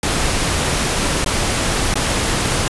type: noise with dropouts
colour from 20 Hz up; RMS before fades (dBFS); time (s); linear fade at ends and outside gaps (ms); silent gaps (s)
pink; -18; 0.03-2.68; 2; 1.245-1.261 / 1.941-1.955
effects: resampled to 24000 Hz